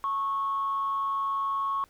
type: tone with frequency modulation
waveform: sine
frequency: 1100 Hz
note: C#6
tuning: 14 cents flat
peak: -25 dBFS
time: 0.04-1.84 s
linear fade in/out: 0 ms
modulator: 200 Hz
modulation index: 0.27
effects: tanh soft clip ceiling -21 dBFS + pink hiss -62 dBFS RMS until 1.89 s